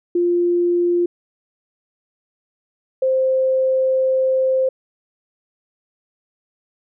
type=tone pair in turn; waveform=sine; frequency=349.2 / 523.2 Hz; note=F4 / C5; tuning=0 / 0 cents; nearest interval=perfect fifth; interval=700 cents; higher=second; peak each=-14 dBFS; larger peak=neither; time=0.15-1.06 / 3.02-4.69 s; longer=second; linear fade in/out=5 ms; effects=none